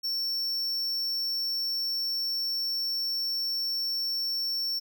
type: tone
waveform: square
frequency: 5440 Hz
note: F8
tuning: 46 cents flat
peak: -28 dBFS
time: 0.03-4.8 s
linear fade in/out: 20 ms
effects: none